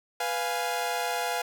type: chord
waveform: sawtooth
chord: F diminished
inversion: second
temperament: equal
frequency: 493.9 / 698.5 / 830.6 Hz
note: Cb5 / F5 / Ab5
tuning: 0 / 0 / 0 cents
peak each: -30 / -27 / -28 dBFS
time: 0.2-1.42 s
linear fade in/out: 5 ms
effects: none